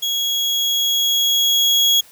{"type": "tone with level ramp", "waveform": "35% pulse", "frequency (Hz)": 3322, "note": "G#7", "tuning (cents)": 0, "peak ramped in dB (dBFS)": [-17, -10], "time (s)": [0.02, 2.01], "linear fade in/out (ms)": 10, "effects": ["white hiss -47 dBFS RMS until 2.11 s"]}